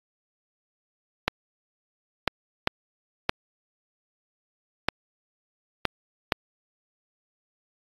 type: clicks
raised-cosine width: 0.3 ms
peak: -4 dBFS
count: 7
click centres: 1.28 / 2.277 / 2.674 / 3.294 / 4.886 / 5.853 / 6.322 s
effects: AAC 32 kbps